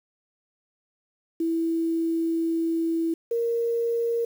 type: tone pair in turn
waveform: sine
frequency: 329.6 / 465.9 Hz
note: E4 / A#4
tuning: 0 / -1 cents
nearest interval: tritone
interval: 599 cents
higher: second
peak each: -22 dBFS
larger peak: neither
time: 1.4-3.14 / 3.31-4.25 s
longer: first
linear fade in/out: 5 ms
effects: 8-bit